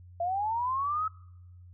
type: linear sweep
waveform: sine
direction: up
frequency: 670 to 1299 Hz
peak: -27 dBFS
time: 0.2-1.08 s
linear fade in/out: 5 ms
effects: noise-tail reverb RT60 0.9 s tail -26 dB re dry + added 89 Hz sine -48 dBFS peak until 1.73 s